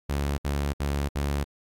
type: tone bursts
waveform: sawtooth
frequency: 71.1 Hz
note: C#2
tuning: 45 cents sharp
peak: -21 dBFS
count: 4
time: 0.09-1.442 s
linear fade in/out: 10 ms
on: 290 ms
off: 64 ms
effects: AAC 64 kbps